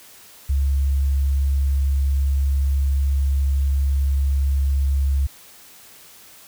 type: tone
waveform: sine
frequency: 68.9 Hz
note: C#2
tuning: 10 cents flat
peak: -16 dBFS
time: 0.49-5.27 s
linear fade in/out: 10 ms
effects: white hiss -46 dBFS RMS until 6.47 s